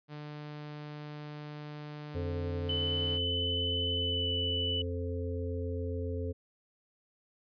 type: tone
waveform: sawtooth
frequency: 149.1 Hz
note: D3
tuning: 27 cents sharp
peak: -37 dBFS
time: 0.08-3.2 s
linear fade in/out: 50 ms
type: harmonic tone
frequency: 87.31 Hz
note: F2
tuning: in tune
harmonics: 1 / 3 / 5 / 6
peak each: -34 / -41 / -39 / -43 dBFS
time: 2.14-6.33 s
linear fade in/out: 20 ms
type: tone with pitch glide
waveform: sine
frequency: 3010 to 2977 Hz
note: F#7 to F#7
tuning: +29 to +10 cents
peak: -31 dBFS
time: 2.69-4.82 s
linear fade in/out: 5 ms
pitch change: -19 cents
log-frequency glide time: 3.96-4.29 s
effects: resampled to 11025 Hz